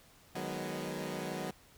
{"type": "chord", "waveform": "15% pulse", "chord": "G# minor seventh", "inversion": "second", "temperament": "equal with one note detuned", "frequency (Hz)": [153.95, 185, 207.7, 246.9], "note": ["D#3", "F#3", "G#3", "B3"], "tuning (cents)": [-18, 0, 0, 0], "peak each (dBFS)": [-36, -34, -38, -37], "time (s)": [0.35, 1.51], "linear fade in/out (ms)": 5, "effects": ["pink hiss -61 dBFS RMS until 1.77 s"]}